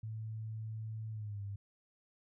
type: tone with pitch glide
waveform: sine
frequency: 110 to 100.29 Hz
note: A2 to G2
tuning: 0 to +40 cents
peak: -39 dBFS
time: 0.03-1.56 s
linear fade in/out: 5 ms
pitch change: -160 cents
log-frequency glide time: 1.11-1.42 s
effects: none